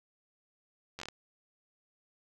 slowing click train, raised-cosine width 0.2 ms, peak -24 dBFS, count 6, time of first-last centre 0.99-1.086 s, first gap 11 ms, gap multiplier 1.28, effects none

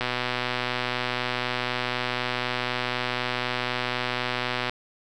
click train, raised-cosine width 0.3 ms, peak -10 dBFS, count 582, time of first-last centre 0.01-4.695 s, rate 124 Hz, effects none

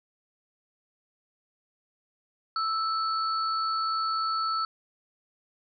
sine tone pair together, 1318.5 / 4438 Hz, E6 / C#8, 0 / +1 cents, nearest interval octave + major sixth, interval 2101 cents, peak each -26 / -34 dBFS, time 2.56-4.65 s, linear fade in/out 2 ms, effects none

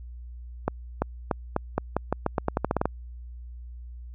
accelerating click train, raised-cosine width 1 ms, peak -9 dBFS, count 16, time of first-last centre 0.68-2.856 s, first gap 340 ms, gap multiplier 0.86, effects added 60 Hz sine -38 dBFS peak until 4.14 s

